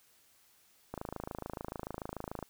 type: click train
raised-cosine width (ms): 1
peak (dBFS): -24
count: 41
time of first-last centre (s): 0.94-2.427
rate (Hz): 26.9
effects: white hiss -66 dBFS RMS until 2.49 s